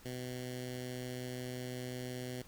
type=tone with notch filter; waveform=10% pulse; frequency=125.6 Hz; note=B2; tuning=30 cents sharp; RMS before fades=-42 dBFS; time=0.05-2.42 s; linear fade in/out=5 ms; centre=1000 Hz; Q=0.7; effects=pink hiss -59 dBFS RMS until 2.47 s